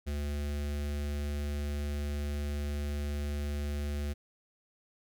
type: tone with notch filter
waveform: square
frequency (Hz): 72.7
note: D2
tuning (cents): -17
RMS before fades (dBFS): -34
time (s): 0.06-4.14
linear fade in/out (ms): 20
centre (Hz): 980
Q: 1.4
effects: none